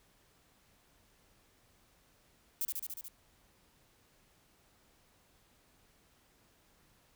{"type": "noise with echo", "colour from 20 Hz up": "violet", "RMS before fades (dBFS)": -34, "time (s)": [2.61, 2.65], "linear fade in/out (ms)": 0, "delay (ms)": 72, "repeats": 6, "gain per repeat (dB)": -2, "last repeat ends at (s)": 3.082, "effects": ["pink hiss -68 dBFS RMS until 7.15 s"]}